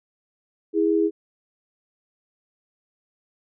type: tone pair together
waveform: sine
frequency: 326.5 / 411.4 Hz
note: E4 / G#4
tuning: -17 / -16 cents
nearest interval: major third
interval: 401 cents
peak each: -20 dBFS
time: 0.73-1.11 s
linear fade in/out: 50 ms
effects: none